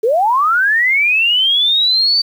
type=linear sweep; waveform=sine; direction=up; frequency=412 to 4619 Hz; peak=-10 dBFS; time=0.03-2.22 s; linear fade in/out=10 ms; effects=7-bit